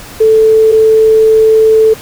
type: tone pair in turn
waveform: sine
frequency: 440 / 440 Hz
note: A4 / A4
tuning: 0 / 0 cents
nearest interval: unison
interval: 0 cents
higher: neither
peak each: -3 dBFS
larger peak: neither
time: 0.2-0.72 / 0.72-1.94 s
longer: second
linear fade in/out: 10 ms
effects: pink hiss -30 dBFS RMS until 2.01 s